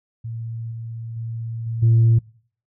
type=tone with level steps; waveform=sine; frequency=114.5 Hz; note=A#2; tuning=31 cents flat; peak=-27 / -29 / -26 / -23 / -10 dBFS; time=0.24-2.19 s; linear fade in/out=10 ms; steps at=0.71 / 1.16 / 1.66 / 1.82 s; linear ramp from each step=10 ms; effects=noise-tail reverb RT60 0.5 s tail -24 dB re dry + tanh soft clip ceiling -9 dBFS